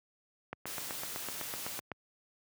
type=click train; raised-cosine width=0.5 ms; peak=-23 dBFS; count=12; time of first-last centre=0.53-1.917 s; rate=7.93 Hz
type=noise; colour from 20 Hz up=white; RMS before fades=-41 dBFS; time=0.66-1.8 s; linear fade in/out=10 ms
effects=high-pass 80 Hz 12 dB/octave